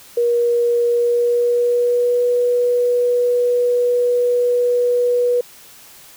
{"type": "tone with pitch glide", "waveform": "sine", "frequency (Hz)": [476, 487.7], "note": ["A#4", "B4"], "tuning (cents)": [36, -22], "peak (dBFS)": -13, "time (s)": [0.17, 5.41], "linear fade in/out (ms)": 5, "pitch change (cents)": 42, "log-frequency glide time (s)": [0.86, 2.26], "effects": ["white hiss -43 dBFS RMS until 6.16 s"]}